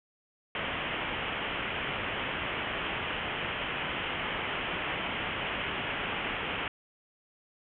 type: low-pass noise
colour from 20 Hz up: white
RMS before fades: -34 dBFS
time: 0.55-6.68 s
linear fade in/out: 2 ms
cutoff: 3200 Hz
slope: 96 dB/octave
effects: none